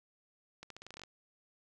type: accelerating click train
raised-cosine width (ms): 0.2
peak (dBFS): -30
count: 11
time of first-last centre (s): 0.63-1.036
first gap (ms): 73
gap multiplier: 0.86
effects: none